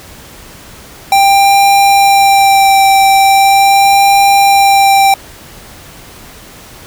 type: tone with vibrato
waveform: square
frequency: 788 Hz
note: G5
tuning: 9 cents sharp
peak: -5 dBFS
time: 1.12-5.14 s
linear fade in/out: 2 ms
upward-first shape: sine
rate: 0.4 Hz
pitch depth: 15 cents each way
effects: pink hiss -34 dBFS RMS until 6.86 s